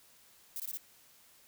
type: noise bursts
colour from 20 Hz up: violet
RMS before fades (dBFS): -39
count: 4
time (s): 0.56-0.772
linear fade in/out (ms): 0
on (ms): 38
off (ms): 20
effects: white hiss -62 dBFS RMS until 1.47 s